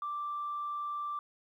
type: tone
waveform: sine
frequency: 1174.7 Hz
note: D6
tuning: in tune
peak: -33 dBFS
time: 0.02-1.19 s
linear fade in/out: 2 ms
effects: tanh soft clip ceiling -29 dBFS + 12-bit